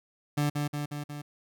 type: tone with echo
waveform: 30% pulse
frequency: 146.6 Hz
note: D3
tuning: 3 cents flat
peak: -22 dBFS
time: 0.37-0.5 s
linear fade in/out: 10 ms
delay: 180 ms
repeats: 4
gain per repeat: -3 dB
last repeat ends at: 1.22 s
effects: none